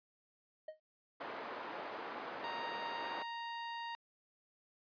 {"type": "tone with exponential decay", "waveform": "triangle", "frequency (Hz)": 623, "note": "D#5", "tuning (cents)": 2, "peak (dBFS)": -38, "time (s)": [0.68, 0.8], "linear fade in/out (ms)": 5, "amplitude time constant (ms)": 25}
{"type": "band-pass noise", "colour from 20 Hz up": "white", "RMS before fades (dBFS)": -45, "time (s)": [1.2, 3.23], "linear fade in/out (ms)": 10, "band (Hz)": [360, 1100], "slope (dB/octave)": 12}
{"type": "tone", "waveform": "sawtooth", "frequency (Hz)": 932.3, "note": "A#5", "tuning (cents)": 0, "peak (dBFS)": -37, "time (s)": [2.44, 3.95], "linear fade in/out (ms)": 0}
{"effects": ["resampled to 11025 Hz"]}